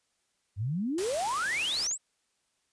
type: exponential sweep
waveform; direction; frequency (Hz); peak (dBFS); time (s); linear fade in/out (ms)
sine; up; 92.2 to 8250; -28; 0.56-1.98; 50
type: noise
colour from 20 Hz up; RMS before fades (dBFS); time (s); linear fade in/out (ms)
white; -37; 0.98-1.87; 2
type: clicks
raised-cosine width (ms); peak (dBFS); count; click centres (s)
0.2; -26; 2; 1.742 / 1.913
effects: white hiss -75 dBFS RMS until 2.72 s + resampled to 22050 Hz